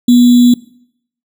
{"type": "tone with sample-and-hold", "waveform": "sine", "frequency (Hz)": 243.3, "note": "B3", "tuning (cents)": -26, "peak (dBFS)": -3, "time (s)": [0.08, 0.54], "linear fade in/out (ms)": 5, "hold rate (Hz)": 3675, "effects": ["noise-tail reverb RT60 0.7 s tail -21 dB re dry"]}